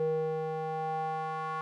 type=tone with band-pass filter sweep; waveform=square; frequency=158 Hz; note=D#3; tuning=27 cents sharp; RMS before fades=-33 dBFS; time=0-1.61 s; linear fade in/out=0 ms; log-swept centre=470 to 1100 Hz; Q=3.8; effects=none